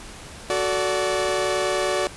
sawtooth chord, D major, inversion first, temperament equal with one note detuned, 370 / 440 / 579.6 Hz, F#4 / A4 / D5, 0 / 0 / -23 cents, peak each -21 / -25 / -20 dBFS, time 0.5-2.07 s, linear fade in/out 0 ms, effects pink hiss -40 dBFS RMS until 2.16 s + resampled to 24000 Hz

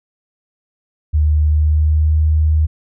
sine tone with pitch glide, 75.9 to 77.58 Hz, D#2 to D#2, -42 to -4 cents, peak -10 dBFS, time 1.13-2.67 s, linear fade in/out 20 ms, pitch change +38 cents, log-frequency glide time 1.44-2.2 s, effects none

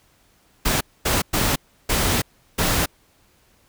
pink noise bursts at uneven times, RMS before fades -20 dBFS, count 5, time 0.65-0.81 / 1.05-1.22 / 1.33-1.56 / 1.89-2.22 / 2.58-2.86 s, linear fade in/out 10 ms, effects pink hiss -59 dBFS RMS until 3.68 s

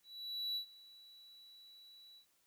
triangle tone with ADSR envelope, 3933 Hz, B7, 8 cents flat, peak -34 dBFS, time 0.03-2.26 s, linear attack 530 ms, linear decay 92 ms, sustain -21 dB, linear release 92 ms, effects white hiss -75 dBFS RMS until 2.46 s

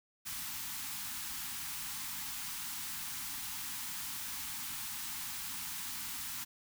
white band-stop noise, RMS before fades -41 dBFS, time 0.25-6.45 s, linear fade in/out 20 ms, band 300 to 790 Hz, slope 96 dB/octave, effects none

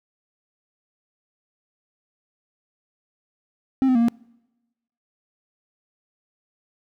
triangle tone with pitch steps, 265.4 / 256 / 232.3 / 234.6 Hz, C4 / C4 / A#3 / A#3, +25 / -38 / -6 / +11 cents, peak -13 dBFS, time 3.82-4.084 s, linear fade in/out 0 ms, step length 66 ms, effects noise-tail reverb RT60 1.0 s tail -26 dB re dry

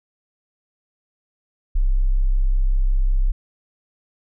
sine tone, 32.7 Hz, C1, in tune, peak -14 dBFS, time 1.75-3.32 s, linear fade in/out 10 ms, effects none

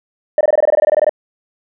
sine tone bursts, 606 Hz, D#5, 46 cents flat, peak -6 dBFS, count 15, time 0.38-1.094 s, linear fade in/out 2 ms, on 28 ms, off 21 ms, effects tanh soft clip ceiling -6 dBFS

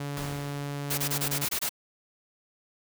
sawtooth tone, 142.8 Hz, D3, 48 cents flat, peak -28 dBFS, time 0-1.45 s, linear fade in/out 5 ms
pink noise with exponential decay, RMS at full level -36 dBFS, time 0.17-1.09 s, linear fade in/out 0 ms, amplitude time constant 200 ms
white noise bursts, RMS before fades -29 dBFS, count 8, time 0.9-1.693 s, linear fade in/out 10 ms, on 79 ms, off 23 ms
effects none

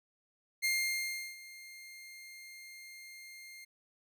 sawtooth tone with ADSR envelope, 2115 Hz, C7, 18 cents sharp, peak -25 dBFS, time 0.62-3.65 s, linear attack 27 ms, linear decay 710 ms, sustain -20 dB, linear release 11 ms, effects none

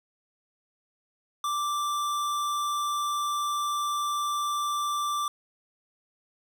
sine tone with hard clipping, 1174.7 Hz, D6, in tune, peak -28 dBFS, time 1.44-5.28 s, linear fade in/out 2 ms, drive 18 dB, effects none

